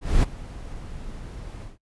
brown noise with ADSR envelope, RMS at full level -17 dBFS, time 0.01-1.78 s, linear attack 220 ms, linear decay 18 ms, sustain -19 dB, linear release 150 ms, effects noise-tail reverb RT60 0.1 s tail -23 dB re dry + resampled to 24000 Hz

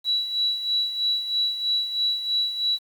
sine tone with tremolo, 3923 Hz, B7, 12 cents flat, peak -19 dBFS, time 0.04-2.79 s, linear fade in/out 50 ms, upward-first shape sine, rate 3.1 Hz, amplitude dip 65%, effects 8-bit

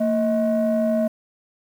triangle ring-modulated tone, 202.4 Hz, G#3, 44 cents flat, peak -11 dBFS, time 0-1.08 s, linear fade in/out 10 ms, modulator 431 Hz, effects tanh soft clip ceiling -13 dBFS + 8-bit

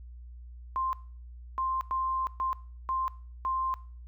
sine tone bursts at uneven times, 1049 Hz, C6, 4 cents sharp, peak -27 dBFS, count 6, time 0.76-0.93 / 1.58-1.81 / 1.91-2.27 / 2.4-2.53 / 2.89-3.08 / 3.45-3.74 s, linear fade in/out 0 ms, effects noise-tail reverb RT60 0.5 s tail -21 dB re dry + added 60 Hz sine -43 dBFS peak until 4.07 s

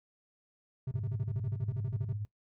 triangle tone bursts, 130.81 Hz, C3, in tune, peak -30 dBFS, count 16, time 0.87-2.129 s, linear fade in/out 5 ms, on 44 ms, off 37 ms
sine tone with tremolo, 104.5 Hz, G#2, 11 cents sharp, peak -32 dBFS, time 0.94-2.25 s, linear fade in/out 0 ms, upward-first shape triangle, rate 15 Hz, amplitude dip 60%
effects noise-tail reverb RT60 0.1 s tail -19 dB re dry

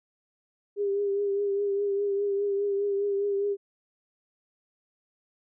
sine tone with vibrato, 401.8 Hz, G4, 43 cents sharp, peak -24 dBFS, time 0.76-3.57 s, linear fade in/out 50 ms, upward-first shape triangle, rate 4.9 Hz, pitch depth 38 cents each way, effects none

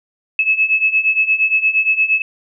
sine beating tone pair, 2589 / 2597.6 Hz, E7 / E7, -32 / -26 cents, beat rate 8.6 Hz, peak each -17 / -14 dBFS, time 0.39-2.22 s, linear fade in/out 2 ms, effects none

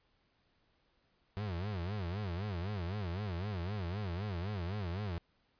35% pulse tone with vibrato, 94.7 Hz, F#2, 41 cents sharp, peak -34 dBFS, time 1.37-5.18 s, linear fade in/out 0 ms, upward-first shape sine, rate 3.9 Hz, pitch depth 210 cents each way, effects pink hiss -74 dBFS RMS until 5.59 s + resampled to 11025 Hz

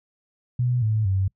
sine tone with pitch steps, 123.47 / 108.74 / 95.76 Hz, B2 / A2 / G2, 0 / -20 / -40 cents, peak -19 dBFS, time 0.59-1.28 s, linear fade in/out 5 ms, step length 230 ms, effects noise-tail reverb RT60 0.1 s tail -25 dB re dry

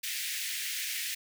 pink high-pass noise, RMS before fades -35 dBFS, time 0.03-1.15 s, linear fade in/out 10 ms, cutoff 1800 Hz, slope 48 dB/octave, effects none

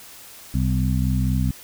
harmonic tone with a mistuned harmonic, 64.2 Hz, C2, 32 cents flat, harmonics 1 / 2 / 3 / 4, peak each -22 / -22 / -25 / -28 dBFS, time 0.54-1.51 s, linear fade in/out 5 ms, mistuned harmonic 4, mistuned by -15 cents, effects white hiss -43 dBFS RMS until 1.63 s

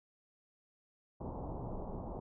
pink low-pass noise, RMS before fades -42 dBFS, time 1.2-2.2 s, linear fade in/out 10 ms, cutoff 980 Hz, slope 48 dB/octave, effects none

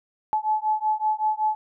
sine beating tone pair, 858 / 863.3 Hz, A5 / A5, -44 / -33 cents, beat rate 5.3 Hz, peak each -24 dBFS, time 0.33-1.55 s, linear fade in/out 0 ms, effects none

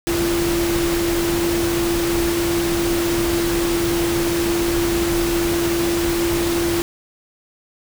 sine tone in noise, 340.9 Hz, F4, 42 cents flat, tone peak -18 dBFS, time 0.07-6.82 s, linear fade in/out 0 ms, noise pink, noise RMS -24 dBFS, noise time 0.07-6.82 s, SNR +3 dB, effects none

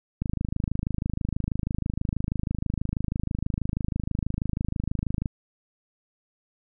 click train, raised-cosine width 5 ms, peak -14 dBFS, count 133, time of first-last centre 0.22-5.258 s, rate 26.2 Hz, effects none

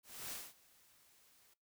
white noise with ADSR envelope, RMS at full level -44 dBFS, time 0.03-1.54 s, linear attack 280 ms, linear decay 220 ms, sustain -24 dB, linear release 7 ms, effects noise-tail reverb RT60 0.2 s tail -19 dB re dry

